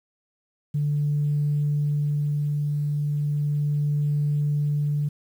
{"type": "tone with tremolo", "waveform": "sine", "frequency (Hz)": 146.83, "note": "D3", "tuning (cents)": 0, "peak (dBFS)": -19, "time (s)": [0.74, 5.09], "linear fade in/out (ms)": 10, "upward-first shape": "sine", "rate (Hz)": 0.36, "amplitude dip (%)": 25, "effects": ["tanh soft clip ceiling -16 dBFS", "9-bit"]}